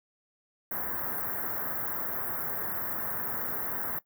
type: band-stop noise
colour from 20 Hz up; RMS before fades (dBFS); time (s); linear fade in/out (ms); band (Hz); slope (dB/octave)
white; -33; 0.71-3.99; 5; 1800 to 13000; 48
effects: noise-tail reverb RT60 0.1 s tail -18 dB re dry + high-pass 80 Hz 12 dB/octave